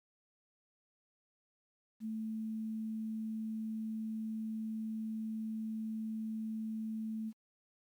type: tone with quantisation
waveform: sine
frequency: 220 Hz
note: A3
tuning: in tune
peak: -36 dBFS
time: 2-7.33 s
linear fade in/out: 50 ms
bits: 11
effects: MP3 96 kbps